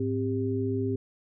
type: tone cluster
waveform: sine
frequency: 106 / 261.3 / 395.9 Hz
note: G#2 / C4 / G4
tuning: +36 / -2 / +17 cents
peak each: -30 dBFS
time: 0-0.96 s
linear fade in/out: 5 ms
effects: none